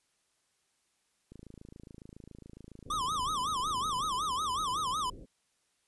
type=click train; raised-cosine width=3 ms; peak=-36 dBFS; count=76; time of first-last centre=1.32-4.077 s; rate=27.2 Hz
type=low-pass noise; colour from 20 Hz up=pink; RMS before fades=-48 dBFS; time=2.85-5.26 s; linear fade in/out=20 ms; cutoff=540 Hz; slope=48 dB/octave
type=tone with vibrato; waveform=square; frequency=1127 Hz; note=C#6; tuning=28 cents sharp; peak=-31 dBFS; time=2.9-5.1 s; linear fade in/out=5 ms; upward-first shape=sine; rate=5.4 Hz; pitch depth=220 cents each way
effects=white hiss -75 dBFS RMS until 5.87 s + resampled to 24000 Hz